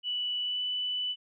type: tone with pitch glide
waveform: sine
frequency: 2960 to 2984 Hz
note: F#7 to F#7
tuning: 0 to +14 cents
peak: -29 dBFS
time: 0.03-1.16 s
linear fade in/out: 50 ms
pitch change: +14 cents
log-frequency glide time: 0.41-0.62 s
effects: none